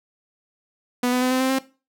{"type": "tone with pitch steps", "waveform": "sawtooth", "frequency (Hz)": [246.9, 250.5, 254.1, 257.8, 261.6, 265.4], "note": ["B3", "B3", "B3", "C4", "C4", "C4"], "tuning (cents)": [0, 25, 49, -26, 0, 25], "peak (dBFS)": -15, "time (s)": [1.03, 1.588], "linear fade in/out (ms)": 5, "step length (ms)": 93, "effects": ["noise-tail reverb RT60 0.3 s tail -17 dB re dry"]}